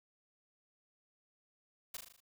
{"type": "noise with echo", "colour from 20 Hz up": "white", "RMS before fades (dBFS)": -43, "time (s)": [1.94, 1.97], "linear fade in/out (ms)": 5, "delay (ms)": 39, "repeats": 6, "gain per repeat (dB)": -4, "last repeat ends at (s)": 2.204, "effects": []}